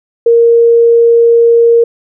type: tone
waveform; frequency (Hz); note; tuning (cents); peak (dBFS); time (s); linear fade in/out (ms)
sine; 466.2; A#4; 0; -3; 0.26-1.84; 5
effects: none